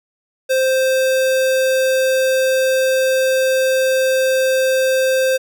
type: tone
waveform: square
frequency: 523.3 Hz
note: C5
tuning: in tune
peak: -14 dBFS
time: 0.49-5.38 s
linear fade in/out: 20 ms
effects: none